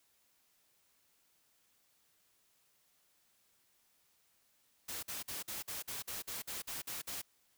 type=noise bursts; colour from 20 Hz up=white; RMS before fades=-42 dBFS; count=12; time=4.88-7.219 s; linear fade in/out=10 ms; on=150 ms; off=49 ms; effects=white hiss -73 dBFS RMS until 7.57 s